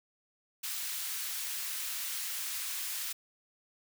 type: high-pass noise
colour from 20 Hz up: white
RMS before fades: -37 dBFS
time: 0.63-3.13 s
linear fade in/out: 10 ms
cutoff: 1500 Hz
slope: 12 dB/octave
effects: none